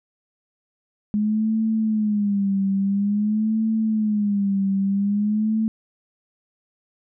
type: tone with vibrato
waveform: sine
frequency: 207.7 Hz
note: G#3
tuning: in tune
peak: -18 dBFS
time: 1.14-5.68 s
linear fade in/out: 0 ms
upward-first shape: sine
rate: 0.49 Hz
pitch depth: 110 cents each way
effects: none